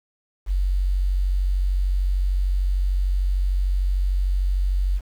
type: tone with quantisation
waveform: sine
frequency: 46.65 Hz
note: F#1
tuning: 15 cents sharp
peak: -18 dBFS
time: 0.46-5.01 s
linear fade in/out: 50 ms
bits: 8
effects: none